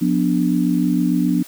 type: chord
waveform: sine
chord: B diminished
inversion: second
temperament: equal with one note detuned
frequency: 178.39 / 246.9 / 293.7 Hz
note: F3 / B3 / D4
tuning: +37 / 0 / 0 cents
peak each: -19 dBFS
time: 0.01-1.43 s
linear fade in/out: 10 ms
effects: white hiss -42 dBFS RMS until 1.47 s